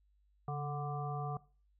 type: harmonic tone with a mistuned harmonic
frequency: 146.83 Hz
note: D3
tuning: in tune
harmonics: 1 / 3 / 5 / 7 / 8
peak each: -37 / -46 / -41 / -53 / -45 dBFS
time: 0.48-1.37 s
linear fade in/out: 2 ms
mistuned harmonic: 1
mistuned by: -65 cents
effects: noise-tail reverb RT60 0.4 s tail -21 dB re dry + added 50 Hz sine -68 dBFS peak until 1.79 s